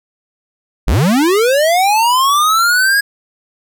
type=linear sweep; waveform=square; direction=up; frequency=34.65 to 1665 Hz; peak=-10 dBFS; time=0.87-3.01 s; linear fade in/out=10 ms; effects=none